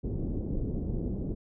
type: low-pass noise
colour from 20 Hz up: pink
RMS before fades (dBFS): -32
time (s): 0.03-1.35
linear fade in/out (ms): 20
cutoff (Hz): 400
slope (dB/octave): 24
effects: none